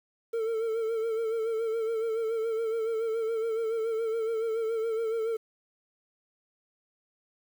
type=tone with vibrato; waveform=triangle; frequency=450 Hz; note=A4; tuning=39 cents sharp; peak=-25 dBFS; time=0.33-5.37 s; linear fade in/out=10 ms; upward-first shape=sine; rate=7.1 Hz; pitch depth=48 cents each way; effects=9-bit